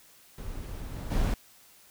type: noise with level steps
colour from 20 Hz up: brown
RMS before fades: -38 / -36 / -26 dBFS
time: 0.38-1.34 s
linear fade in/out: 2 ms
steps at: 0.92 / 1.1 s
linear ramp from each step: 20 ms
effects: white hiss -57 dBFS RMS until 1.9 s